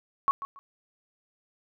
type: tone with echo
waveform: sine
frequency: 1108.7 Hz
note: C#6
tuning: in tune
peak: -19 dBFS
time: 0.28-0.31 s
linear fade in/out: 0 ms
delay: 140 ms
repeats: 2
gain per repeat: -13 dB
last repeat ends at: 0.59 s
effects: none

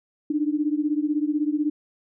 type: beating tone pair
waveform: sine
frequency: 293.7 / 309.7 Hz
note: D4 / D#4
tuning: 0 / -8 cents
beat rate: 16 Hz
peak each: -23 / -25 dBFS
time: 0.3-1.7 s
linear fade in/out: 5 ms
effects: none

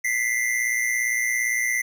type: tone pair together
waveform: square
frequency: 1975.5 / 2093 Hz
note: B6 / C7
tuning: 0 / 0 cents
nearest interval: minor second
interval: 100 cents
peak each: -25 dBFS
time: 0.04-1.82 s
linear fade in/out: 10 ms
effects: none

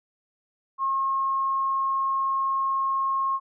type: tone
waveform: sine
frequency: 1079 Hz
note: C#6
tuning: 47 cents flat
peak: -22 dBFS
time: 0.78-3.4 s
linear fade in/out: 50 ms
effects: none

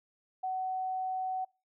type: tone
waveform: sine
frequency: 750 Hz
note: F#5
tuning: 23 cents sharp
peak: -31 dBFS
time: 0.43-1.45 s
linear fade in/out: 10 ms
effects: noise-tail reverb RT60 0.3 s tail -26 dB re dry

